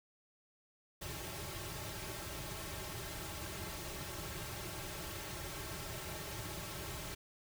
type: noise with comb filter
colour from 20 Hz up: pink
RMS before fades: -44 dBFS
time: 1.01-7.15 s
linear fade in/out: 10 ms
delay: 4.1 ms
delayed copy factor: -0.85
effects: none